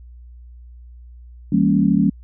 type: chord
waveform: sine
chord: E diminished seventh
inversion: none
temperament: equal with one note detuned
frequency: 164.81 / 200.2 / 233.1 / 277.2 Hz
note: E3 / G3 / Bb3 / Db4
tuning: 0 / +37 / 0 / 0 cents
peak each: -20 / -16 / -20 / -19 dBFS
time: 1.52-2.1 s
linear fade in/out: 5 ms
effects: added 60 Hz sine -38 dBFS peak until 2.23 s